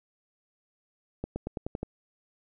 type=accelerating click train; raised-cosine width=2 ms; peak=-19 dBFS; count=7; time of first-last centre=1.24-1.83 s; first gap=120 ms; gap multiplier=0.92; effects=none